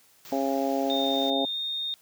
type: band-stop noise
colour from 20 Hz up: white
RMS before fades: -45 dBFS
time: 0.25-1.3 s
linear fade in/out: 0 ms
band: 7200 to 14000 Hz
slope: 48 dB/octave
type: harmonic tone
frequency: 136.4 Hz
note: C#3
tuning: 28 cents flat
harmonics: 2 / 3 / 4 / 5 / 6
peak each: -28 / -33 / -30 / -30 / -33 dBFS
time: 0.32-1.45 s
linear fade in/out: 2 ms
type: tone with pitch glide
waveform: sine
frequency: 3649 to 3677 Hz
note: A#7 to A#7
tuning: -38 to -24 cents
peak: -28 dBFS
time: 0.9-1.94 s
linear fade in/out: 0 ms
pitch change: +14 cents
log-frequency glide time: 1.52-1.57 s
effects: white hiss -60 dBFS RMS until 2.01 s + high-pass 80 Hz 12 dB/octave